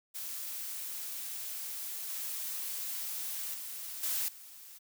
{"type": "noise with level steps", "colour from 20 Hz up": "blue", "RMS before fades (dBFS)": [-40, -38, -42, -33, -51], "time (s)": [0.14, 4.79], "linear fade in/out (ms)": 20, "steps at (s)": [2.09, 3.54, 4.03, 4.28], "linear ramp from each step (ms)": 5, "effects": []}